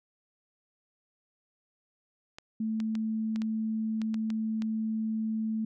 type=clicks; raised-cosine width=0.2 ms; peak=-25 dBFS; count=9; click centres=2.385 / 2.802 / 2.953 / 3.36 / 3.419 / 4.017 / 4.143 / 4.303 / 4.621 s
type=tone; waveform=sine; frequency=220 Hz; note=A3; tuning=in tune; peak=-28 dBFS; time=2.6-5.65 s; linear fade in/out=5 ms
effects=none